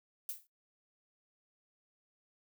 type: noise with exponential decay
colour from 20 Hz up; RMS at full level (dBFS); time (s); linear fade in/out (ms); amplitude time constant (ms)
violet; -36; 0.29-0.47; 1; 38
effects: noise-tail reverb RT60 0.2 s tail -24 dB re dry